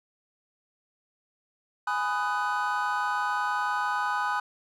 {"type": "chord", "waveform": "triangle", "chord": "G# minor seventh", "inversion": "none", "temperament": "just", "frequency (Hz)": [830.6, 996.7, 1245.9, 1495.1], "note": ["G#5", "B5", "D#6", "F#6"], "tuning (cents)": [0, 16, 2, 18], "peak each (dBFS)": -29, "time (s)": [1.87, 4.4], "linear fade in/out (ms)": 5, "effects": ["tanh soft clip ceiling -14 dBFS"]}